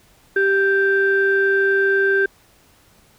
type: tone pair together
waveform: sine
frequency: 392 / 1568 Hz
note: G4 / G6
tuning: 0 / 0 cents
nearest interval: 2 octaves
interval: 2400 cents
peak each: -16 dBFS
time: 0.36-2.26 s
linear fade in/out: 5 ms
effects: tanh soft clip ceiling -7 dBFS + pink hiss -54 dBFS RMS until 3.18 s